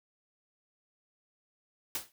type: noise with exponential decay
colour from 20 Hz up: white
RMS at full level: -31 dBFS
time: 1.95-2.12 s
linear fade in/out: 1 ms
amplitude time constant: 35 ms
effects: none